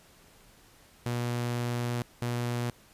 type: tone pair in turn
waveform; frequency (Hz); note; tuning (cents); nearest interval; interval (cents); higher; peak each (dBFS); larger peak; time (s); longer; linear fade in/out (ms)
sawtooth; 120.6 / 120.6; B2 / B2; -41 / -41; unison; 0; neither; -25; neither; 1.06-2.02 / 2.22-2.7; first; 0
effects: pink hiss -58 dBFS RMS until 2.93 s + resampled to 32000 Hz